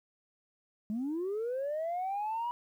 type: linear sweep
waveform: sine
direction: up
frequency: 203.7 to 974 Hz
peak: -30 dBFS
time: 0.9-2.51 s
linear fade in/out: 0 ms
effects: tanh soft clip ceiling -29 dBFS + 11-bit